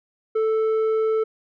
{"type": "tone with low-pass filter", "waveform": "square", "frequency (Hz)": 440, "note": "A4", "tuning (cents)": 0, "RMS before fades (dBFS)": -21, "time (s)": [0.35, 1.24], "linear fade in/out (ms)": 10, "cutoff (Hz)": 910, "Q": 1.5, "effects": []}